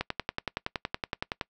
click train, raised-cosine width 0.3 ms, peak -13 dBFS, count 16, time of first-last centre 0.01-1.412 s, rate 10.7 Hz, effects noise-tail reverb RT60 0.1 s tail -24 dB re dry

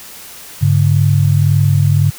sine tone pair together, 101.05 / 142.9 Hz, G#2 / D3, -47 / -47 cents, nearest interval tritone, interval 600 cents, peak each -11 dBFS, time 0.61-2.11 s, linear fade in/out 20 ms, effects white hiss -34 dBFS RMS until 2.18 s

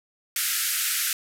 white band-pass noise, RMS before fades -26 dBFS, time 0.36-1.13 s, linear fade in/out 2 ms, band 1300 to 15000 Hz, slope 96 dB/octave, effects none

